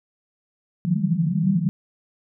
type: band-pass noise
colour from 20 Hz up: white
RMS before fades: -21 dBFS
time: 0.85-1.69 s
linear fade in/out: 0 ms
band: 150 to 200 Hz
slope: 96 dB/octave
effects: none